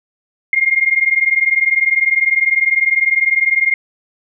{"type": "tone pair together", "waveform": "sine", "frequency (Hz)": [2116, 2136], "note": ["C7", "C7"], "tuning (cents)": [19, 35], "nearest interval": "unison", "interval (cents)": 16, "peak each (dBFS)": -14, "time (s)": [0.53, 3.74], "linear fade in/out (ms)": 2, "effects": []}